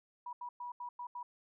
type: tone bursts at uneven times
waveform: sine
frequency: 972 Hz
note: B5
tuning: 28 cents flat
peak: -40 dBFS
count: 6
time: 0.26-0.33 / 0.41-0.49 / 0.6-0.72 / 0.8-0.89 / 0.99-1.07 / 1.15-1.23 s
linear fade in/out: 5 ms
effects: none